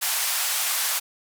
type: band-pass noise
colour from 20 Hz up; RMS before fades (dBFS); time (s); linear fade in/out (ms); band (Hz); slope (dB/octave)
white; -25; 0.01-1; 20; 700 to 15000; 24
effects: none